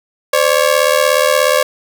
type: ring-modulated tone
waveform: sawtooth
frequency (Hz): 554.4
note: C#5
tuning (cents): 0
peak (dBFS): -3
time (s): 0.33-1.63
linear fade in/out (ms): 5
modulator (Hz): 38.4
effects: none